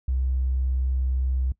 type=tone; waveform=triangle; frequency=64.5 Hz; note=C2; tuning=24 cents flat; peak=-17 dBFS; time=0.08-1.52 s; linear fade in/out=5 ms; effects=noise-tail reverb RT60 0.1 s tail -23 dB re dry + tanh soft clip ceiling -19 dBFS